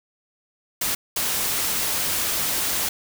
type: noise bursts at uneven times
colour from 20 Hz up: white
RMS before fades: -24 dBFS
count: 2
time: 0.81-0.95 / 1.16-2.89 s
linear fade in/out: 5 ms
effects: none